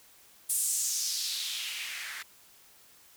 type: noise with band-pass filter sweep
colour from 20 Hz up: blue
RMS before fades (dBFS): -33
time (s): 0.49-2.23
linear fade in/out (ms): 10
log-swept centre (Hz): 9800 to 1600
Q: 2.6
effects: white hiss -58 dBFS RMS until 3.16 s